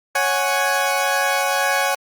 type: chord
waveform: 20% pulse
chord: C# suspended fourth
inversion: none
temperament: equal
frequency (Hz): 554.4 / 740 / 830.6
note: C#5 / F#5 / G#5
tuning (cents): 0 / 0 / 0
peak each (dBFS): -17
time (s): 0.15-1.95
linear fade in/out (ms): 5
effects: Opus 48 kbps